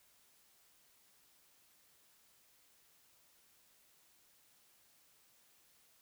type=silence; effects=white hiss -69 dBFS RMS until 6.01 s